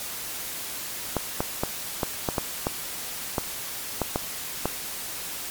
clicks, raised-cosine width 1 ms, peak -9 dBFS, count 11, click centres 1.167 / 1.405 / 1.635 / 2.032 / 2.288 / 2.382 / 2.669 / 3.382 / 4.017 / 4.159 / 4.656 s, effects white hiss -34 dBFS RMS until 5.5 s + MP3 96 kbps

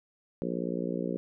harmonic tone, 59.5 Hz, A#1, 36 cents sharp, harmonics 3 / 4 / 5 / 6 / 7 / 8 / 9, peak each -35 / -36 / -37 / -38 / -38 / -39 / -40 dBFS, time 0.42-1.17 s, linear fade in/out 0 ms, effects none

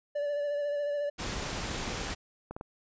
triangle tone with vibrato, 580 Hz, D5, 22 cents flat, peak -27 dBFS, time 0.15-1.1 s, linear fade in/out 10 ms, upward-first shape sine, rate 14 Hz, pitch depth 23 cents each way
pink noise, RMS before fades -35 dBFS, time 1.18-2.15 s, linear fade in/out 20 ms
clicks, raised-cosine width 1 ms, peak -25 dBFS, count 4, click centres 1.88 / 2.51 / 2.565 / 2.611 s
effects resampled to 16000 Hz

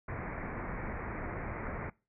pink low-pass noise, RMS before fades -39 dBFS, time 0.08-1.9 s, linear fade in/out 5 ms, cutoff 2300 Hz, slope 96 dB/octave, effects noise-tail reverb RT60 0.3 s tail -22 dB re dry

